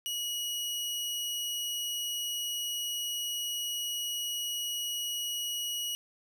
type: tone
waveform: sawtooth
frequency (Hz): 2910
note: F#7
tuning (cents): -29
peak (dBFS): -29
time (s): 0.06-5.95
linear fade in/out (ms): 0
effects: none